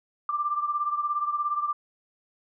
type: beating tone pair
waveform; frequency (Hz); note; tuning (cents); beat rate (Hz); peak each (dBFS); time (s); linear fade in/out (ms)
sine; 1180 / 1197; D6 / D6; +8 / +33; 17; -26 / -31; 0.29-1.73; 2
effects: none